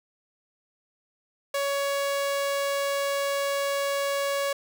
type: tone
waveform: sawtooth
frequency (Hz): 560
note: C#5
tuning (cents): +18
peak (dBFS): -21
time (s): 1.54-4.53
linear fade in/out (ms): 5
effects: none